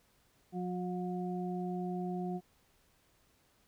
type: harmonic tone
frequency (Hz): 180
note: F#3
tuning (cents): -47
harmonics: 1 / 2 / 4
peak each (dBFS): -36 / -40 / -42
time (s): 0.52-2.41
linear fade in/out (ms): 50
effects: pink hiss -70 dBFS RMS until 3.67 s